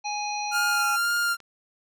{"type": "harmonic tone", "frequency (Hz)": 830.6, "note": "G#5", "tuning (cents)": 0, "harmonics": [1, 3, 5, 7], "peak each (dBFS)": [-29, -34, -36, -37], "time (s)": [0.04, 0.97], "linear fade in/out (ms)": 20}
{"type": "tone with vibrato", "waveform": "45% pulse", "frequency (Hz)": 1396.9, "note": "F6", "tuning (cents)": 0, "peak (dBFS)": -22, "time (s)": [0.51, 1.37], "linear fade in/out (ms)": 50, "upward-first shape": "sine", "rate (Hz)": 1.9, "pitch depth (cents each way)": 17}
{"type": "click train", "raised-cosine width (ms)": 0.2, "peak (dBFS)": -31, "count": 7, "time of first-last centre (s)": [1.05, 1.403], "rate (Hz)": 17}
{"effects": []}